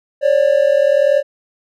triangle tone pair together, 546.7 / 587.3 Hz, C#5 / D5, -24 / 0 cents, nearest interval minor second, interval 124 cents, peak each -11 dBFS, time 0.21-1.23 s, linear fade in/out 50 ms, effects none

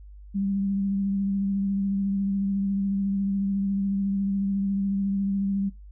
sine tone with vibrato, 196.9 Hz, G3, 8 cents sharp, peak -23 dBFS, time 0.34-5.7 s, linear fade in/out 20 ms, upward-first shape triangle, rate 14 Hz, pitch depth 28 cents each way, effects noise-tail reverb RT60 0.2 s tail -22 dB re dry + added 50 Hz sine -42 dBFS peak until 5.91 s

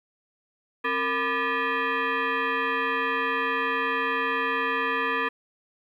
sine tone with frequency modulation, 268.8 Hz, C4, 47 cents sharp, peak -23 dBFS, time 0.84-5.29 s, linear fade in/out 10 ms, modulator 729 Hz, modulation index 2.9, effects 10-bit

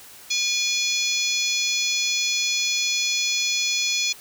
harmonic tone with a mistuned harmonic, 848 Hz, G#5, 36 cents sharp, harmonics 3 / 4 / 5 / 6 / 7 / 8, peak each -26 / -27 / -28 / -29 / -29 / -30 dBFS, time 0.3-4.13 s, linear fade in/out 10 ms, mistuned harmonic 3, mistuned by -76 cents, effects white hiss -45 dBFS RMS until 4.2 s

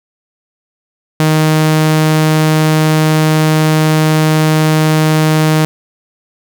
sawtooth tone, 156 Hz, D#3, 5 cents sharp, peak -4 dBFS, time 1.2-5.65 s, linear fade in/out 0 ms, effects none

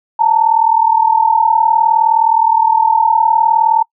sine tone pair together, 880 / 919.4 Hz, A5 / A#5, 0 / -24 cents, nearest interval minor second, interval 76 cents, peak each -11 dBFS, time 0.19-3.83 s, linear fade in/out 10 ms, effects noise-tail reverb RT60 0.1 s tail -26 dB re dry

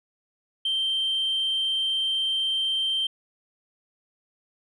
sine tone, 3136 Hz, G7, in tune, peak -21 dBFS, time 0.65-3.07 s, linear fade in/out 5 ms, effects tanh soft clip ceiling -20 dBFS

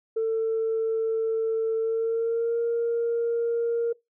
sine tone with pitch glide, 447.4 to 466.7 Hz, A4 to A#4, +29 to +2 cents, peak -21 dBFS, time 0.16-3.93 s, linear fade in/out 10 ms, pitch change +73 cents, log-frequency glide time 1.79-2.59 s, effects noise-tail reverb RT60 0.2 s tail -23 dB re dry + tanh soft clip ceiling -19 dBFS

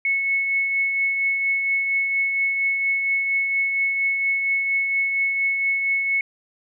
sine tone with tremolo, 2200 Hz, C#7, 14 cents flat, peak -17 dBFS, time 0.05-6.21 s, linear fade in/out 2 ms, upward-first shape triangle, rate 4.3 Hz, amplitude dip 40%, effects none

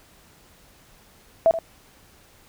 sine tone with echo, 659.3 Hz, E5, in tune, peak -12 dBFS, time 1.46-1.51 s, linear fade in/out 0 ms, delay 78 ms, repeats 1, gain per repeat -12 dB, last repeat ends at 1.588 s, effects pink hiss -54 dBFS RMS until 2.48 s

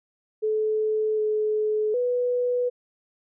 sine tone with pitch steps, 432.2 / 428 / 492.3 Hz, A4 / A4 / B4, -31 / -48 / -6 cents, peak -21 dBFS, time 0.42-2.7 s, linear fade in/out 20 ms, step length 760 ms, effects none

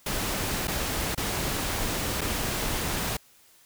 pink noise with dropouts, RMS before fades -29 dBFS, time 0.06-3.17 s, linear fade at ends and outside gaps 5 ms, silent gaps 0.673-0.679 / 1.149-1.175 / 2.21-2.214 s, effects white hiss -58 dBFS RMS until 3.65 s

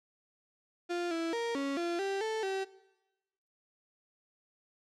35% pulse tone with pitch steps, 348.9 / 330.6 / 466.4 / 277.4 / 343.7 / 391.9 / 440.1 / 385.4 Hz, F4 / E4 / A#4 / C#4 / F4 / G4 / A4 / G4, -2 / +5 / +1 / +1 / -28 / 0 / 0 / -29 cents, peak -30 dBFS, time 0.89-2.65 s, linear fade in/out 20 ms, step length 220 ms, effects noise-tail reverb RT60 1.0 s tail -19 dB re dry + low-pass 6000 Hz 12 dB/octave

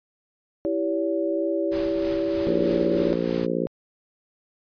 sine chord, C# diminished, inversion first, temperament equal with one note detuned, 329.6 / 392 / 568.3 Hz, E4 / G4 / C#5, 0 / 0 / +43 cents, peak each -25 / -28 / -26 dBFS, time 0.65-3.13 s, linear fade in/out 0 ms
pink noise with tremolo, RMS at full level -36 dBFS, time 1.71-3.47 s, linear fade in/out 20 ms, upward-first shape triangle, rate 3.2 Hz, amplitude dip 50%
harmonic tone, 58.27 Hz, A#1, in tune, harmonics 3 / 4 / 5 / 6 / 7 / 8 / 9, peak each -30 / -30 / -30 / -30 / -30 / -30 / -30 dBFS, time 2.47-3.67 s, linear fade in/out 0 ms
effects resampled to 11025 Hz

